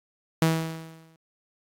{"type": "tone with exponential decay", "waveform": "sawtooth", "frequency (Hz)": 162, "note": "E3", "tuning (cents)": -30, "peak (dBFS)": -13, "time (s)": [0.42, 1.16], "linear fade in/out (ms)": 2, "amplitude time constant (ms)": 160, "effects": ["AAC 64 kbps"]}